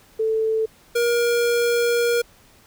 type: tone pair in turn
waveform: sine / square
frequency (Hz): 441.7 / 474.3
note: A4 / A#4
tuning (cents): +7 / +30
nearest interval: minor second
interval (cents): 123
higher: second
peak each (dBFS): -18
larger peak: neither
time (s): 0.19-0.66 / 0.95-2.22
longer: second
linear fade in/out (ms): 10
effects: pink hiss -53 dBFS RMS until 2.66 s